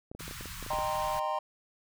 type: clicks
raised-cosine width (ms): 2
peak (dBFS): -30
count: 11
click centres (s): 0.115 / 0.15 / 0.207 / 0.28 / 0.311 / 0.41 / 0.457 / 0.627 / 0.664 / 0.734 / 0.787
type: band-stop noise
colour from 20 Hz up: pink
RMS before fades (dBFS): -42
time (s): 0.19-1.2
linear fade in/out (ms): 10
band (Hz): 180 to 1000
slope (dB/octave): 48
type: chord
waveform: triangle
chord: C minor seventh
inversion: first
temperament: equal with one note detuned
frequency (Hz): 614 / 784 / 932.3 / 1046.5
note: Eb5 / G5 / Bb5 / C6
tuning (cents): -23 / 0 / 0 / 0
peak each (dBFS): -33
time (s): 0.7-1.39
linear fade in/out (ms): 5
effects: none